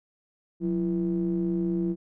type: ring-modulated tone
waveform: triangle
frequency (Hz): 77.1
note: D#2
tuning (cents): -15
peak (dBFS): -19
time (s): 0.6-1.96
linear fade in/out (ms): 50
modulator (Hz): 259
effects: none